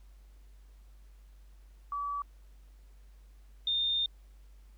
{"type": "tone pair in turn", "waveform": "sine", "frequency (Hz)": [1147, 3633], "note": ["D6", "A#7"], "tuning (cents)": [-41, -45], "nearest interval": "octave + minor sixth", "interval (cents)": 1996, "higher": "second", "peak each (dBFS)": [-32, -27], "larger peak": "second", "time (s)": [[1.92, 2.22], [3.67, 4.06]], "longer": "second", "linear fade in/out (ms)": 2, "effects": ["added 49 Hz sine -52 dBFS peak until 4.77 s", "pink hiss -70 dBFS RMS until 4.77 s"]}